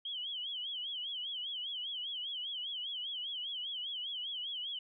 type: tone with vibrato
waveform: sine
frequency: 3136 Hz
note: G7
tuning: in tune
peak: -37 dBFS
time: 0.05-4.79 s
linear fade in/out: 5 ms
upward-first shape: sine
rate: 5 Hz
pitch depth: 130 cents each way
effects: none